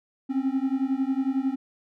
triangle beating tone pair, 261.6 / 272.6 Hz, C4 / C#4, 0 / -29 cents, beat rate 11 Hz, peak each -24 dBFS, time 0.29-1.56 s, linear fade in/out 20 ms, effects none

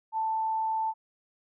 sine tone, 884 Hz, A5, 8 cents sharp, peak -26 dBFS, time 0.12-0.94 s, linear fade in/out 50 ms, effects none

